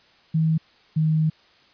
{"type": "tone pair in turn", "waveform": "sine", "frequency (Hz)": [159.7, 156.96], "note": ["D#3", "D#3"], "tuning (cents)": [45, 15], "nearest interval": "unison", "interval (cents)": 30, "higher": "first", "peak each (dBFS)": -17, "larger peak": "neither", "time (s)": [[0.34, 0.58], [0.96, 1.3]], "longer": "second", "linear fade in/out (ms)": 10, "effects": ["white hiss -56 dBFS RMS until 1.73 s", "resampled to 11025 Hz"]}